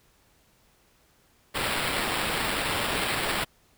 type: noise with sample-and-hold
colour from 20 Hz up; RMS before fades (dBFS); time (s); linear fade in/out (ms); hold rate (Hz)
white; -28; 1.54-3.45; 20; 6300
effects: pink hiss -63 dBFS RMS until 3.77 s